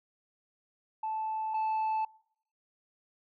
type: tone pair in turn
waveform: sine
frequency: 875 / 875 Hz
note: A5 / A5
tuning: -10 / -10 cents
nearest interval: unison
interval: 0 cents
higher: neither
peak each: -30 / -25 dBFS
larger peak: second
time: 1.03-1.54 / 1.54-2.05 s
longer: neither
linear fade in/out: 5 ms
effects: noise-tail reverb RT60 0.7 s tail -26 dB re dry + tanh soft clip ceiling -27 dBFS